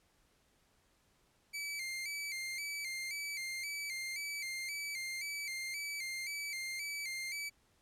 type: tone with vibrato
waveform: sawtooth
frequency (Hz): 2200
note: C#7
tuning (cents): -14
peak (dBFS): -35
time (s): 1.53-7.5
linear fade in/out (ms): 20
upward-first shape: square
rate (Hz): 1.9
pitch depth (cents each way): 75
effects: pink hiss -72 dBFS RMS until 7.81 s + low-pass 12000 Hz 12 dB/octave